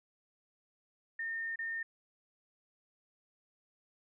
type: tone with dropouts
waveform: sine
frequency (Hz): 1822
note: A#6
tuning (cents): -40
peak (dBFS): -35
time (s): 1.19-1.83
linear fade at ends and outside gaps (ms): 5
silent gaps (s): 1.559-1.589
effects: none